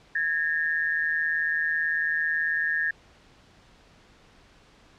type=tone pair together; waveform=sine; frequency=1657 / 1815.2 Hz; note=G#6 / A#6; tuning=-4 / -47 cents; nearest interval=major second; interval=157 cents; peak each=-26 dBFS; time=0.15-2.91 s; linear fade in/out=5 ms; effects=pink hiss -56 dBFS RMS until 4.98 s + low-pass 5000 Hz 12 dB/octave